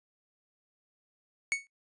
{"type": "tone with exponential decay", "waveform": "45% pulse", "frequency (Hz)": 2220, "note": "C#7", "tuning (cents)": 2, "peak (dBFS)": -23, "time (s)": [1.52, 1.67], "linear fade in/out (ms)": 0, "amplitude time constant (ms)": 31, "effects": ["noise-tail reverb RT60 0.1 s tail -21 dB re dry", "resampled to 22050 Hz"]}